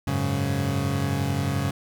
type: chord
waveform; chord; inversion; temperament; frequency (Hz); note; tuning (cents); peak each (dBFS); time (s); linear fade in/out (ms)
30% pulse; F# suspended second; none; equal; 92.5 / 103.83 / 138.59; F#2 / G#2 / C#3; 0 / 0 / 0; -26 / -27 / -23; 0.07-1.71; 5
effects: none